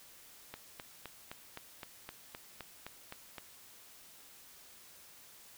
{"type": "click train", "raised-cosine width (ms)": 0.3, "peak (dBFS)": -27, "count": 12, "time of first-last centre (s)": [0.54, 3.382], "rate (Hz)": 3.87, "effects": ["white hiss -57 dBFS RMS until 5.57 s"]}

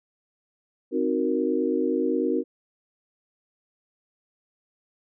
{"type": "chord", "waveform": "sine", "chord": "C half-diminished seventh", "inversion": "none", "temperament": "equal", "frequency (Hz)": [261.6, 311.1, 370, 466.2], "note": ["C4", "Eb4", "Gb4", "Bb4"], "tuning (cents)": [0, 0, 0, 0], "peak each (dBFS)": -27, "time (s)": [0.91, 2.44], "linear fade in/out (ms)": 50, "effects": []}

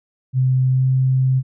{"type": "tone with pitch glide", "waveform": "sine", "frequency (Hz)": [129.5, 130.7], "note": ["C3", "C3"], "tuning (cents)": [-17, -1], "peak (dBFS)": -13, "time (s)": [0.33, 1.43], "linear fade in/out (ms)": 50, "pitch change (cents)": 16, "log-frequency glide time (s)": [0.7, 0.85], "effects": []}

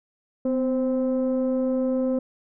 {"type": "tone pair together", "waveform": "sine", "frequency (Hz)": [254.8, 523.3], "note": ["C4", "C5"], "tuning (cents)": [-46, 0], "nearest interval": "octave", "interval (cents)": 1246, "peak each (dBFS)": [-21, -23], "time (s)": [0.45, 2.19], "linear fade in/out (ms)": 5, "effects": ["tanh soft clip ceiling -17 dBFS"]}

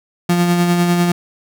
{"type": "tone with tremolo", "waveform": "35% pulse", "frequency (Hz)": 174.61, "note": "F3", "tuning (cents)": 0, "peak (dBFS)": -9, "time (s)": [0.29, 1.12], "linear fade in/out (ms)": 5, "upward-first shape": "sine", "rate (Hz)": 10, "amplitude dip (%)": 35, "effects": []}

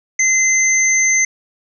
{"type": "tone pair together", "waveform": "sine", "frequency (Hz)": [2064, 6200], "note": ["C7", "G8"], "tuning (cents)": [-24, -20], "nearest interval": "octave + perfect fifth", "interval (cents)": 1904, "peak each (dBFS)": -14, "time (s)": [0.19, 1.25], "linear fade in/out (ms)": 5, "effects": []}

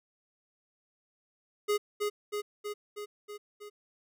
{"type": "tone with echo", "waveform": "square", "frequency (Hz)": 415.3, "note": "G#4", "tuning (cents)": 0, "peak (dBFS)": -26, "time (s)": [1.68, 1.78], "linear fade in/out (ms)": 20, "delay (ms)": 320, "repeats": 6, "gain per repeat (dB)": -3, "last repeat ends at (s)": 3.7, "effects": []}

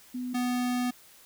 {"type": "tone pair in turn", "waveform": ["sine", "square"], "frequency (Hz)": [249.8, 247.4], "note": ["B3", "B3"], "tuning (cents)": [20, 3], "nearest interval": "unison", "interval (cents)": 17, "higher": "first", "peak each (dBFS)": [-31, -27], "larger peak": "second", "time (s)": [[0.14, 0.34], [0.34, 0.91]], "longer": "second", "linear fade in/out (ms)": 10, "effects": ["white hiss -55 dBFS RMS until 1.25 s"]}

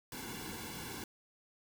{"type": "noise with comb filter", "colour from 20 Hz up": "pink", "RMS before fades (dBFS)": -44, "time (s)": [0.12, 1.04], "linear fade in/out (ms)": 2, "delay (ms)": 1.6, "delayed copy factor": -1, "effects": []}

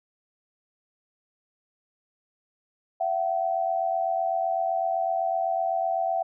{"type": "tone pair together", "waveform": "sine", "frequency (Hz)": [672.1, 760], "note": ["E5", "F#5"], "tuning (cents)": [33, 46], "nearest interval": "major second", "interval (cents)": 213, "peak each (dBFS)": -26, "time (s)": [3, 6.23], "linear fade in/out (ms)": 10, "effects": []}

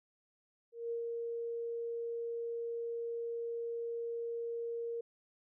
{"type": "tone with ADSR envelope", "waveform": "sine", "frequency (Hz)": 466.2, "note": "A#4", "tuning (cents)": 0, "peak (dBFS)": -34, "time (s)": [0.72, 5.01], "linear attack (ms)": 190, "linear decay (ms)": 110, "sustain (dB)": -2, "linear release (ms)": 6, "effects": []}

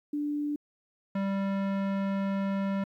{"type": "tone pair in turn", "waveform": ["sine", "square"], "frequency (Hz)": [293.7, 196.02], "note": ["D4", "G3"], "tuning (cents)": [0, 0], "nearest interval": "perfect fifth", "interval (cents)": 700, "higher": "first", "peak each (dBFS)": -28, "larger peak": "neither", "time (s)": [[0.13, 0.56], [1.15, 2.84]], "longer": "second", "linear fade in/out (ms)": 5, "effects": ["low-pass 2000 Hz 12 dB/octave", "11-bit"]}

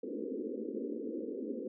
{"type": "band-pass noise", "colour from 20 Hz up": "pink", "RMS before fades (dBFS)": -39, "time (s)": [0.03, 1.68], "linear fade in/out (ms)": 5, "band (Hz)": [220, 510], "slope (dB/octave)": 96, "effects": []}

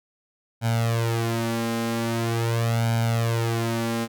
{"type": "tone with flanger", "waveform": "sawtooth", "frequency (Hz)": 115.4, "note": "A#2", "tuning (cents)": -17, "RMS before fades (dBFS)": -24, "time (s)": [0.61, 4.08], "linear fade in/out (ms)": 50, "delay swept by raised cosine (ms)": [1.3, 3.8], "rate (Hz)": 0.43, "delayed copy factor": 0.9, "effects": []}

